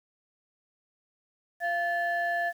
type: tone pair together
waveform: sine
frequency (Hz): 690 / 1738.7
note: F5 / A6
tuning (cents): -21 / -21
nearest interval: octave + major third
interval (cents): 1600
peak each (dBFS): -27 / -28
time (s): 1.6-2.53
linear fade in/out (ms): 50
effects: tanh soft clip ceiling -21 dBFS + 9-bit